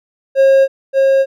triangle tone with echo, 540 Hz, C#5, 45 cents flat, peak -4 dBFS, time 0.35-0.68 s, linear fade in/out 50 ms, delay 580 ms, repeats 1, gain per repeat -2 dB, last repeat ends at 1.26 s, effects none

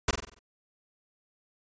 pink noise with echo, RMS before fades -24 dBFS, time 0.08-0.11 s, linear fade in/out 5 ms, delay 47 ms, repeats 6, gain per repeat -6 dB, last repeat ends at 0.392 s, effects resampled to 16000 Hz

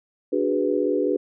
sine chord, G# half-diminished seventh, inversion second, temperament equal, 293.7 / 370 / 415.3 / 493.9 Hz, D4 / F#4 / G#4 / B4, 0 / 0 / 0 / 0 cents, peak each -25 dBFS, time 0.32-1.17 s, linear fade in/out 10 ms, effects none

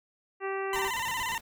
harmonic tone, 388.7 Hz, G4, 15 cents flat, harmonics 1 / 2 / 3 / 4 / 5 / 6 / 7, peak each -32 / -38 / -38 / -42 / -40 / -48 / -45 dBFS, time 0.4-0.91 s, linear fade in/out 50 ms
pink noise with tremolo, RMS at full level -43 dBFS, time 0.73-1.41 s, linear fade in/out 20 ms, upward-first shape sine, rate 9 Hz, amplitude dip 65%
20% pulse tone with vibrato, 960 Hz, B5, 49 cents flat, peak -25 dBFS, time 0.73-1.38 s, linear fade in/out 2 ms, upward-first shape square, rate 17 Hz, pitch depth 88 cents each way
effects none

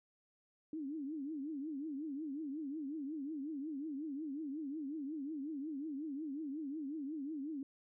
sine tone with vibrato, 293.7 Hz, D4, in tune, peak -39 dBFS, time 0.73-7.63 s, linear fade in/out 2 ms, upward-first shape triangle, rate 5.5 Hz, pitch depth 200 cents each way, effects none

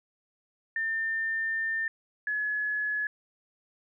sine tone pair in turn, 1800 / 1699 Hz, A6 / G#6, +39 / +39 cents, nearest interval minor second, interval 100 cents, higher first, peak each -27 dBFS, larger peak neither, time 0.76-1.88 / 2.27-3.07 s, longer first, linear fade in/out 2 ms, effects none

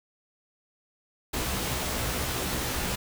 pink noise with comb filter, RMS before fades -30 dBFS, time 1.33-2.96 s, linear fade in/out 10 ms, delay 16 ms, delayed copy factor +0.6, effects none

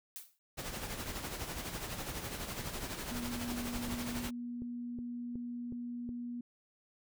blue noise with exponential decay, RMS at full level -42 dBFS, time 0.16-0.39 s, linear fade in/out 0 ms, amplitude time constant 48 ms
pink noise with tremolo, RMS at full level -39 dBFS, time 0.57-4.31 s, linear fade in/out 20 ms, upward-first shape sine, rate 12 Hz, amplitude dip 50%
sine tone, 241 Hz, B3, 42 cents flat, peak -38 dBFS, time 3.11-6.41 s, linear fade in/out 5 ms
click train, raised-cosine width 3 ms, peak -33 dBFS, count 9, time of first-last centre 3.15-6.091 s, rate 2.72 Hz
effects none

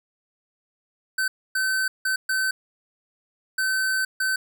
square tone bursts at uneven times, 1533 Hz, G6, 39 cents flat, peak -22 dBFS, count 6, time 1.18-1.28 / 1.55-1.88 / 2.05-2.16 / 2.29-2.51 / 3.58-4.05 / 4.2-4.36 s, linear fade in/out 5 ms, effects none

